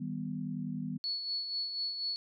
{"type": "chord", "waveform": "sine", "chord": "Eb augmented", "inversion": "none", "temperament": "equal with one note detuned", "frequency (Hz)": [157.46, 196, 246.9], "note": ["Eb3", "G3", "B3"], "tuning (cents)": [21, 0, 0], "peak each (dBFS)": [-39, -39, -38], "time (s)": [0, 0.98], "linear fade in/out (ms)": 10}
{"type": "tone with tremolo", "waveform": "sine", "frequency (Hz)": 4405, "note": "C#8", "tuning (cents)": -12, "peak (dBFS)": -31, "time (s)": [1.04, 2.16], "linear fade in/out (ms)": 0, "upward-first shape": "sine", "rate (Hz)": 4.1, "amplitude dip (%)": 50}
{"effects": []}